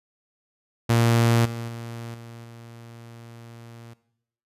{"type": "tone with level steps", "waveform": "sawtooth", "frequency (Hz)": 116.54, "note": "A#2", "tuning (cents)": 0, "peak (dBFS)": [-13, -27, -30, -36, -38], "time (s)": [0.89, 3.94], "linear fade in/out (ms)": 10, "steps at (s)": [1.45, 1.68, 2.14, 2.44], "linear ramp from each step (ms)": 5, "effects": ["noise-tail reverb RT60 0.8 s tail -18 dB re dry", "resampled to 32000 Hz"]}